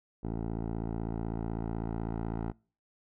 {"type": "tone with low-pass filter sweep", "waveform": "10% pulse", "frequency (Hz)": 56, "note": "A1", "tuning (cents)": 31, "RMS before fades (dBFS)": -35, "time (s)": [0.23, 2.52], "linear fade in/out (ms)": 10, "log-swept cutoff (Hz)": [610, 940], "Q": 1, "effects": ["noise-tail reverb RT60 0.4 s tail -25 dB re dry"]}